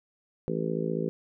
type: harmonic tone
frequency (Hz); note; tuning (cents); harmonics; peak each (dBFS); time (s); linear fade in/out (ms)
55; A1; 0; 3 / 4 / 5 / 6 / 7 / 8 / 9; -32 / -35 / -37 / -40 / -33 / -35 / -36; 0.48-1.09; 0
effects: none